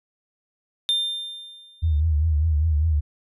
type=tone with exponential decay; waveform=triangle; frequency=3600 Hz; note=A7; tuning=39 cents sharp; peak=-16 dBFS; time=0.89-2 s; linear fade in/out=0 ms; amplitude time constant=240 ms
type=tone with vibrato; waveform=sine; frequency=77.78 Hz; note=D#2; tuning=in tune; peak=-17 dBFS; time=1.82-3.01 s; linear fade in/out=20 ms; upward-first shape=triangle; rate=5 Hz; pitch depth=120 cents each way
effects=resampled to 32000 Hz